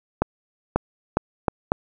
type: accelerating click train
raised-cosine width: 1 ms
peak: -4 dBFS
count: 5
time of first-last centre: 0.22-1.719 s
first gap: 540 ms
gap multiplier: 0.76
effects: none